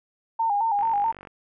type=tone with vibrato; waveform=sine; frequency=859 Hz; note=A5; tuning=42 cents flat; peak=-20 dBFS; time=0.39-1.12 s; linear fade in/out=10 ms; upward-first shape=square; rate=4.6 Hz; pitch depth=93 cents each way
type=click train; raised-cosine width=0.5 ms; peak=-27 dBFS; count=24; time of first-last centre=0.79-1.272 s; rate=47.7 Hz
effects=none